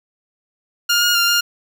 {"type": "tone with pitch steps", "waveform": "15% pulse", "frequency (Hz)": [1412, 1430, 1395, 1410], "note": ["F6", "F6", "F6", "F6"], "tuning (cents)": [19, 41, -2, 16], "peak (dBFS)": -7, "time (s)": [0.89, 1.41], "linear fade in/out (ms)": 10, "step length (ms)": 130, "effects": []}